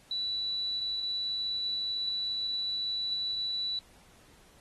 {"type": "tone", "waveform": "sine", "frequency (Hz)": 3951, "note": "B7", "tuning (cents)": 0, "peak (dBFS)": -30, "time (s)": [0.11, 3.79], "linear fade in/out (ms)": 2, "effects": ["pink hiss -60 dBFS RMS until 4.6 s", "AAC 32 kbps"]}